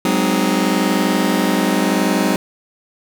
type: chord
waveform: sawtooth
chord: Ab dominant seventh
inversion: third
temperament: just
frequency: 186.89 / 207.7 / 259.6 / 311.5 Hz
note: Gb3 / Ab3 / C4 / Eb4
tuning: +18 / 0 / -13 / +2 cents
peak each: -16 dBFS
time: 0.05-2.36 s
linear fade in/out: 2 ms
effects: none